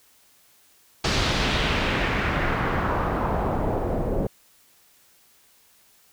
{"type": "noise with low-pass filter sweep", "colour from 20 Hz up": "pink", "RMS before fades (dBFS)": -24, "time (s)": [1.04, 4.27], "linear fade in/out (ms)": 5, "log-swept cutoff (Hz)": [5000, 490], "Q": 1.5, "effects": ["white hiss -58 dBFS RMS until 6.12 s"]}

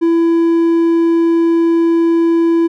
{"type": "tone", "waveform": "triangle", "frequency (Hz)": 333.8, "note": "E4", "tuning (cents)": 22, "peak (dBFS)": -7, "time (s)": [0.01, 2.68], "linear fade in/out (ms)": 20, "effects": []}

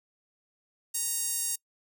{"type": "tone with high-pass filter", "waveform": "sawtooth", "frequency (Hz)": 932.3, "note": "A#5", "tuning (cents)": 0, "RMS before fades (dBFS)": -31, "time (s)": [0.94, 1.56], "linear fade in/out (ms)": 10, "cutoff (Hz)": 8000, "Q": 1.8, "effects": ["noise-tail reverb RT60 0.1 s tail -24 dB re dry"]}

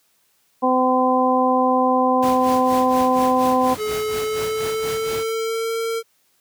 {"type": "harmonic tone", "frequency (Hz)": 255.7, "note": "C4", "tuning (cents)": -40, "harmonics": [1, 2, 3, 4], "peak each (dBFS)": [-20, -20, -20, -20], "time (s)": [0.62, 3.75], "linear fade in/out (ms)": 20}
{"type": "noise with tremolo", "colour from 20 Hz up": "pink", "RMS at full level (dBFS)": -30, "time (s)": [2.22, 5.24], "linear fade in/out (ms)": 10, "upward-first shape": "sine", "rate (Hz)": 4.2, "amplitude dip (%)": 75}
{"type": "tone with pitch glide", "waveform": "square", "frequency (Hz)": [427.1, 455.1], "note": ["G#4", "A#4"], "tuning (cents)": [48, -42], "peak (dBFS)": -22, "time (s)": [3.77, 6.03], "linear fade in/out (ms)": 50, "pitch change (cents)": 110, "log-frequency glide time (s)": [3.9, 5.76]}
{"effects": ["white hiss -63 dBFS RMS until 6.4 s", "high-pass 80 Hz 12 dB/octave"]}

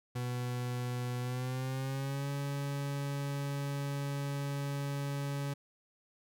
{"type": "tone with pitch glide", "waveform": "40% pulse", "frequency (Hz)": [123.47, 141.01], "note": ["B2", "C#3"], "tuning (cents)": [0, 30], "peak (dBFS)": -33, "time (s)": [0.15, 5.54], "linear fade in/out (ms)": 10, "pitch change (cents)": 230, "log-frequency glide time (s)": [1.2, 2.29], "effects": []}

